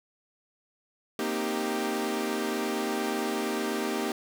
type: chord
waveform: sawtooth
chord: C minor seventh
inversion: third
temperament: equal with one note detuned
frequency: 233.1 / 261.6 / 308.6 / 392 Hz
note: Bb3 / C4 / Eb4 / G4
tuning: 0 / 0 / -14 / 0 cents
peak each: -29 / -33 / -30 / -28 dBFS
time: 1.19-4.12 s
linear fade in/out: 2 ms
effects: none